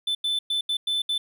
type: tone bursts at uneven times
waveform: triangle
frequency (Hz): 3520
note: A7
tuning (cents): 0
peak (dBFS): -21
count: 6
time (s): 0.07-0.15 / 0.24-0.39 / 0.5-0.61 / 0.69-0.77 / 0.87-1.02 / 1.09-1.18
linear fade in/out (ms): 5
effects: none